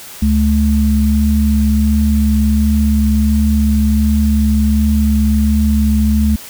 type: tone pair together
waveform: sine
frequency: 71.9 / 214.3 Hz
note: D2 / A3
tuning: -36 / -45 cents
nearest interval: octave + perfect fifth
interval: 1891 cents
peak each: -12 dBFS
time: 0.22-6.36 s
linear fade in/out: 5 ms
effects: white hiss -33 dBFS RMS until 6.49 s